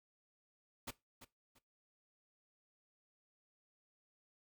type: noise with echo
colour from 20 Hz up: pink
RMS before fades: -44 dBFS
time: 0.87-0.91 s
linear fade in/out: 10 ms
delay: 340 ms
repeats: 2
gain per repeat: -12 dB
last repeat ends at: 1.59 s
effects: noise-tail reverb RT60 0.2 s tail -18 dB re dry